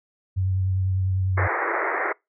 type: tone with vibrato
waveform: sine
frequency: 94.2 Hz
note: F#2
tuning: 32 cents sharp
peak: -20 dBFS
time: 0.36-1.48 s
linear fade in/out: 20 ms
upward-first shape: triangle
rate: 10 Hz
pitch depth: 27 cents each way
type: band-pass noise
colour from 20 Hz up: white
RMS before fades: -25 dBFS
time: 1.37-2.13 s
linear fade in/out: 10 ms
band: 320 to 2100 Hz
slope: 96 dB/octave
effects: noise-tail reverb RT60 0.2 s tail -25 dB re dry